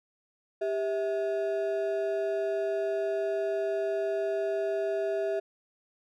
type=ring-modulated tone; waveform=triangle; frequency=523.3 Hz; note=C5; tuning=in tune; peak=-22 dBFS; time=0.61-5.4 s; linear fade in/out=10 ms; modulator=127 Hz; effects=none